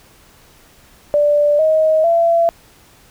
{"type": "tone with pitch steps", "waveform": "sine", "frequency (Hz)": [587.3, 629.5, 674.6], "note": ["D5", "D#5", "E5"], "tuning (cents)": [0, 20, 40], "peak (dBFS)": -10, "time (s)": [1.14, 2.49], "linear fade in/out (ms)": 0, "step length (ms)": 450, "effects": ["pink hiss -48 dBFS RMS until 3.1 s"]}